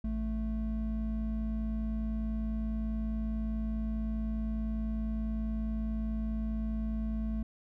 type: tone pair together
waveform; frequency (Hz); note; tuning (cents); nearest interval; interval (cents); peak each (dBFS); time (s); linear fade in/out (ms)
triangle; 54.9 / 219.6; A1 / A3; -3 / -3; 2 octaves; 2400; -31 / -32; 0.04-7.43; 5
effects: none